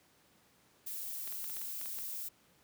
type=noise; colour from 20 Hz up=violet; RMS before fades=-41 dBFS; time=0.86-2.29 s; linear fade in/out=10 ms
type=clicks; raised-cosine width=0.2 ms; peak=-31 dBFS; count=9; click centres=1.276 / 1.324 / 1.443 / 1.498 / 1.567 / 1.616 / 1.814 / 1.858 / 1.987 s
effects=pink hiss -67 dBFS RMS until 2.63 s + high-pass 100 Hz 12 dB/octave